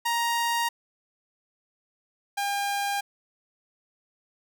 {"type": "tone pair in turn", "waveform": "sawtooth", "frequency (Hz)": [937, 804.2], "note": ["A#5", "G5"], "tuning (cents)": [9, 44], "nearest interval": "minor third", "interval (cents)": 265, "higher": "first", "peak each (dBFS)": [-20, -22], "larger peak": "first", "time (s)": [[0.05, 0.69], [2.37, 3.01]], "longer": "neither", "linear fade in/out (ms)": 10, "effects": []}